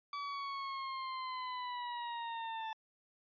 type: linear sweep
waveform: 40% pulse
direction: down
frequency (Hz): 1149 to 880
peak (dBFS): -38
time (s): 0.13-2.73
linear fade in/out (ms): 2
effects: resampled to 11025 Hz